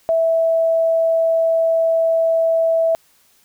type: tone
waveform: sine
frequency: 656 Hz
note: E5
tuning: 9 cents flat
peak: -13 dBFS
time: 0.09-2.95 s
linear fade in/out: 0 ms
effects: white hiss -56 dBFS RMS until 3.44 s